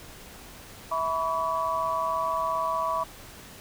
sine tone cluster, 653 / 988 / 1135 Hz, E5 / B5 / C#6, -17 / 0 / +41 cents, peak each -31 / -29 / -28 dBFS, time 0.91-3.04 s, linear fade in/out 10 ms, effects pink hiss -46 dBFS RMS until 3.6 s

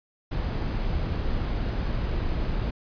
brown noise, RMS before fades -27 dBFS, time 0.31-2.71 s, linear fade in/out 10 ms, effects resampled to 11025 Hz

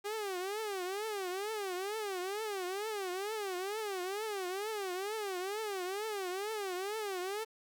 sawtooth tone with vibrato, 397.5 Hz, G4, 24 cents sharp, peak -32 dBFS, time 0.04-7.45 s, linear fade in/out 20 ms, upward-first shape triangle, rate 2.2 Hz, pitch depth 210 cents each way, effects 10-bit

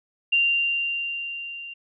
sine tone with level ramp, 2778 Hz, F7, 10 cents flat, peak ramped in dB -16 to -35 dBFS, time 0.32-1.74 s, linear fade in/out 10 ms, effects none

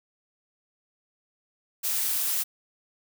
blue noise, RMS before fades -27 dBFS, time 1.83-2.44 s, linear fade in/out 20 ms, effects none

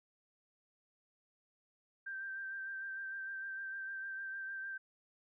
sine tone with vibrato, 1570 Hz, G6, 2 cents sharp, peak -40 dBFS, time 2.06-4.78 s, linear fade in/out 10 ms, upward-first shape sine, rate 6.6 Hz, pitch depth 23 cents each way, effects none

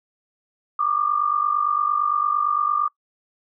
sine tone pair together, 1161.2 / 1210 Hz, D6 / D#6, -20 / -49 cents, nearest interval minor second, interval 71 cents, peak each -22 / -21 dBFS, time 0.79-2.88 s, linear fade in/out 5 ms, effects noise-tail reverb RT60 0.1 s tail -22 dB re dry

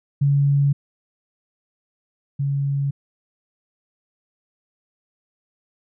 sine tone pair in turn, 141.2 / 139.9 Hz, C#3 / C#3, +32 / +16 cents, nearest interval unison, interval 16 cents, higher first, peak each -14 / -19 dBFS, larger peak first, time 0.21-0.73 / 2.39-2.91 s, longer neither, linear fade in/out 10 ms, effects none

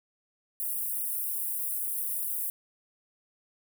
white high-pass noise, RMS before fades -32 dBFS, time 0.6-2.5 s, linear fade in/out 0 ms, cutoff 9400 Hz, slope 48 dB/octave, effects none

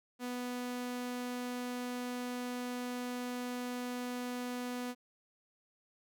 sawtooth tone, 246.9 Hz, B3, in tune, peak -33 dBFS, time 0.19-4.95 s, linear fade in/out 50 ms, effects none

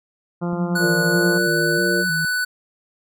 harmonic tone, 173.7 Hz, F3, 9 cents flat, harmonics 1 / 2 / 3 / 4 / 5 / 6 / 7 / 8, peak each -22 / -28 / -32 / -34 / -36 / -38 / -39 / -40 dBFS, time 0.41-1.39 s, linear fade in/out 20 ms
sine tone with vibrato, 171.4 Hz, F3, 32 cents flat, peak -25 dBFS, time 0.53-2.25 s, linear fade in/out 0 ms, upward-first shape square, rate 1.6 Hz, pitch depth 110 cents each way
square tone with pitch glide, 1471 to 1490.7 Hz, F#6 to F#6, -11 to +12 cents, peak -20 dBFS, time 0.75-2.45 s, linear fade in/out 10 ms, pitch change +23 cents, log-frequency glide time 1.12-1.6 s
sine chord, Bb major, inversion second, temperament just, 349.6 / 466.2 / 582.7 Hz, F4 / Bb4 / D5, +2 / 0 / -14 cents, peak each -22 / -25 / -27 dBFS, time 0.79-2.05 s, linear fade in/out 50 ms
effects none

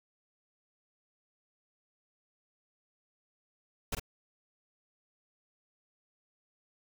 pink noise with echo, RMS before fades -33 dBFS, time 3.92-3.95 s, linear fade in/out 5 ms, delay 47 ms, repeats 1, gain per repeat -5 dB, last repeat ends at 3.997 s, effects none

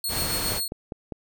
15% pulse tone with tremolo, 4324 Hz, C#8, 44 cents flat, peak -18 dBFS, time 0.04-0.68 s, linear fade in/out 2 ms, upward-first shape triangle, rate 7.4 Hz, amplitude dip 55%
pink noise, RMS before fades -30 dBFS, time 0.08-0.61 s, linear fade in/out 50 ms
click train, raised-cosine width 2 ms, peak -19 dBFS, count 4, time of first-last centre 0.52-1.122 s, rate 4.98 Hz
effects none

